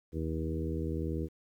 harmonic tone with a mistuned harmonic, 80 Hz, D#2, 49 cents sharp, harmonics 1 / 2 / 3 / 4 / 5 / 6, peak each -35 / -38 / -41 / -38 / -41 / -42 dBFS, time 0.12-1.29 s, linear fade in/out 50 ms, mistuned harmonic 1, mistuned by -24 cents, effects 11-bit

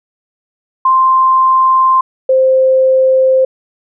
sine tone pair in turn, 1046.5 / 523.2 Hz, C6 / C5, 0 / 0 cents, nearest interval octave, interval 1200 cents, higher first, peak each -6 dBFS, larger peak neither, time 0.85-2.01 / 2.29-3.45 s, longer neither, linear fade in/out 5 ms, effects none

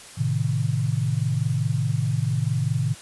sine chord, A diminished, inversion none, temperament equal, 110 / 130.81 / 155.56 Hz, A2 / C3 / Eb3, 0 / 0 / 0 cents, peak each -25 / -24 / -26 dBFS, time 0.17-2.95 s, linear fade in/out 20 ms, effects white hiss -43 dBFS RMS until 3.01 s + resampled to 24000 Hz

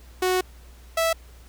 sawtooth tone pair in turn, 368.5 / 656.6 Hz, F#4 / E5, -7 / -7 cents, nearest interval minor seventh, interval 1000 cents, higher second, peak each -16 dBFS, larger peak neither, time 0.22-0.41 / 0.97-1.13 s, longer first, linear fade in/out 5 ms, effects added 60 Hz sine -45 dBFS peak until 1.48 s + pink hiss -54 dBFS RMS until 1.48 s

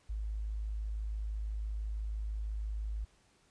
sine tone, 53 Hz, G#1, 36 cents sharp, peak -34 dBFS, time 0.09-3.05 s, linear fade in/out 10 ms, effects pink hiss -68 dBFS RMS until 3.5 s + resampled to 22050 Hz

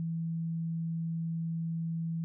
sine tone, 164.81 Hz, E3, in tune, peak -31 dBFS, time 0-2.24 s, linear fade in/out 0 ms, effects none

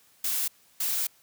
blue noise bursts at uneven times, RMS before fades -28 dBFS, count 2, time 0.24-0.48 / 0.8-1.07 s, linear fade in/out 5 ms, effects white hiss -61 dBFS RMS until 1.22 s + high-pass 60 Hz 12 dB/octave

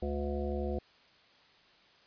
harmonic tone, 72 Hz, D2, 34 cents flat, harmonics 1 / 3 / 5 / 7 / 9 / 10, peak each -35 / -39 / -38 / -39 / -44 / -45 dBFS, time 0.02-0.79 s, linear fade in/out 5 ms, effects white hiss -62 dBFS RMS until 2.06 s + resampled to 11025 Hz

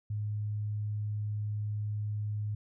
sine tone, 105.1 Hz, G#2, 21 cents sharp, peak -31 dBFS, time 0.1-2.55 s, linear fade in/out 5 ms, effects none

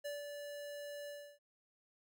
square tone with ADSR envelope, 580 Hz, D5, 22 cents flat, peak -40 dBFS, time 0.04-1.39 s, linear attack 17 ms, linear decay 170 ms, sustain -5 dB, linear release 310 ms, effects none

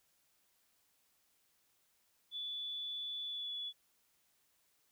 sine tone with pitch glide, 3458 to 3420 Hz, A7 to A7, -31 to -50 cents, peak -39 dBFS, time 2.31-3.73 s, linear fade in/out 50 ms, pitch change -19 cents, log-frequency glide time 3.24-3.51 s, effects white hiss -75 dBFS RMS until 4.91 s

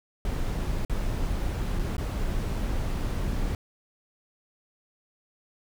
brown noise with dropouts, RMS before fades -28 dBFS, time 0.25-3.55 s, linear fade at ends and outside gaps 1 ms, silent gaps 0.85-0.896 / 1.79-1.794 / 1.967-1.981 s, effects none

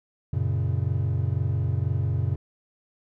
triangle chord, F# major, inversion none, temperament equal, 92.5 / 116.54 / 138.59 Hz, F#2 / A#2 / C#3, 0 / 0 / 0 cents, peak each -24 / -25 / -26 dBFS, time 0.33-2.36 s, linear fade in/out 5 ms, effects none

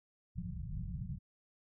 white low-pass noise, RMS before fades -41 dBFS, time 0.35-1.19 s, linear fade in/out 20 ms, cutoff 190 Hz, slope 96 dB/octave, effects none

